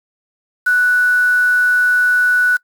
sine tone with quantisation, 1480 Hz, F#6, in tune, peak -10 dBFS, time 0.66-2.57 s, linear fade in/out 10 ms, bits 5, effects noise-tail reverb RT60 0.1 s tail -23 dB re dry

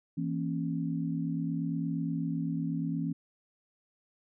sine chord, A# diminished, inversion second, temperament equal with one note detuned, 164.81 / 233.1 / 273.8 Hz, E3 / A#3 / C#4, 0 / 0 / -21 cents, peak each -32 / -37 / -34 dBFS, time 0.17-3.13 s, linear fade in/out 10 ms, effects none

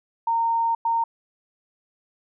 sine tone bursts at uneven times, 920 Hz, A#5, 23 cents flat, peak -19 dBFS, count 2, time 0.27-0.75 / 0.85-1.04 s, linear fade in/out 5 ms, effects none

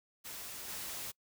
white noise with level steps, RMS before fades -45 / -42 dBFS, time 0.24-1.12 s, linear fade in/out 20 ms, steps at 0.68 s, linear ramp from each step 5 ms, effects noise-tail reverb RT60 0.1 s tail -25 dB re dry

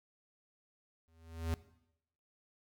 square tone with exponential growth, 81.9 Hz, E2, 11 cents flat, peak -31 dBFS, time 1.08-1.54 s, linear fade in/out 0 ms, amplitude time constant 100 ms, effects noise-tail reverb RT60 0.8 s tail -18 dB re dry

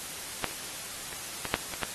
clicks, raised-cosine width 0.3 ms, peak -10 / -24 / -23 / -14 / -7 / -18 / -11 dBFS, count 7, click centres 0.443 / 0.511 / 1.128 / 1.453 / 1.541 / 1.738 / 1.833 s, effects white hiss -39 dBFS RMS until 1.94 s + AAC 32 kbps

